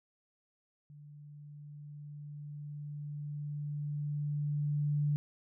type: tone with level ramp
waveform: sine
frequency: 146.9 Hz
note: D3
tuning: 1 cent sharp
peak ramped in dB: -50 to -27 dBFS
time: 0.9-5.16 s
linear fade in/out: 0 ms
effects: none